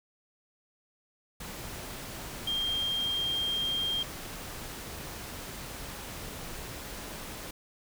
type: tone in noise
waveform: sine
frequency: 3200 Hz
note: G7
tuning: 35 cents sharp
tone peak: -28 dBFS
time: 2.47-4.03 s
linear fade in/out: 5 ms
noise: pink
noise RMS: -41 dBFS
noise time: 1.4-7.51 s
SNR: +10 dB
effects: none